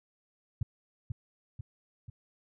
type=tone with echo; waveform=sine; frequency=109.4 Hz; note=A2; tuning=9 cents flat; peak=-25 dBFS; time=0.61-0.63 s; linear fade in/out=5 ms; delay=490 ms; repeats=3; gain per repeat=-5 dB; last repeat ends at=2.1 s; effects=none